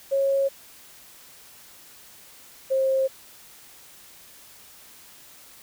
sine tone pair in turn, 548 / 532.1 Hz, C#5 / C5, -20 / +29 cents, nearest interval minor second, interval 51 cents, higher first, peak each -19 dBFS, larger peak neither, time 0.11-0.49 / 2.7-3.08 s, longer neither, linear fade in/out 20 ms, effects white hiss -49 dBFS RMS until 5.62 s

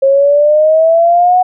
sine exponential sweep, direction up, 538 to 740 Hz, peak -5 dBFS, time 0.02-1.43 s, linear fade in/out 10 ms, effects none

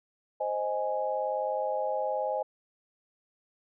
sine chord, Ab major, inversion first, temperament equal, 523.3 / 622.3 / 830.6 Hz, C5 / Eb5 / Ab5, 0 / 0 / 0 cents, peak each -32 dBFS, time 0.4-2.43 s, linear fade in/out 10 ms, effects none

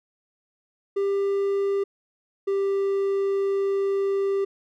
triangle tone pair in turn, 396.8 / 393.8 Hz, G4 / G4, +21 / +8 cents, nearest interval unison, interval 13 cents, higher first, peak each -19 dBFS, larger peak neither, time 0.96-1.84 / 2.47-4.45 s, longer second, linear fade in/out 10 ms, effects none

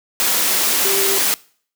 sine tone in noise, 392 Hz, G4, in tune, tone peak -21 dBFS, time 0.85-1.18 s, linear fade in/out 0 ms, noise white, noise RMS -17 dBFS, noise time 0.2-1.34 s, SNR -7 dB, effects noise-tail reverb RT60 0.5 s tail -23 dB re dry + high-pass 200 Hz 12 dB/octave

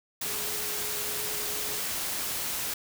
sine tone in noise, 420.2 Hz, G#4, 20 cents sharp, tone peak -43 dBFS, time 0.25-1.8 s, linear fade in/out 5 ms, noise white, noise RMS -32 dBFS, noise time 0.21-2.74 s, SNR -14 dB, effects none

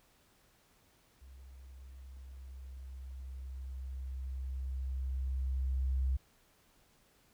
sine tone with level ramp, 65.41 Hz, C2, in tune, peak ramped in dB -51 to -28 dBFS, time 1.21-6.17 s, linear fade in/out 10 ms, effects pink hiss -68 dBFS RMS until 7.33 s

